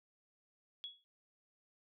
sine tone with exponential decay, 3357 Hz, G#7, 18 cents sharp, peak -39 dBFS, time 0.84-1.04 s, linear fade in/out 0 ms, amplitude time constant 42 ms, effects none

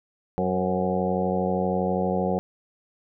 harmonic tone with a mistuned harmonic, 92.5 Hz, F#2, in tune, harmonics 1 / 2 / 3 / 4 / 5 / 6 / 7 / 8 / 9, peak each -36 / -26 / -38 / -31 / -29 / -29 / -38 / -30 / -36 dBFS, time 0.38-2.39 s, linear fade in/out 0 ms, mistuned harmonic 6, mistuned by -44 cents, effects none

